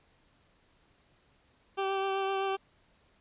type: tone with vibrato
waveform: 20% pulse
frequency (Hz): 388.3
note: G4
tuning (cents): -16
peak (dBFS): -24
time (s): 1.77-2.57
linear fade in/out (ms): 20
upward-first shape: triangle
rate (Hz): 7.8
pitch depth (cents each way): 17
effects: pink hiss -67 dBFS RMS until 3.2 s + resampled to 8000 Hz